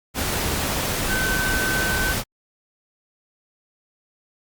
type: tone in noise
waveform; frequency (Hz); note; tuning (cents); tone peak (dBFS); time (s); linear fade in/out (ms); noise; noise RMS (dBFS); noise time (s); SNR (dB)
sine; 1528; G6; -45; -23; 1.07-2.15; 50; pink; -24; 0.14-2.24; -2
effects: Opus 48 kbps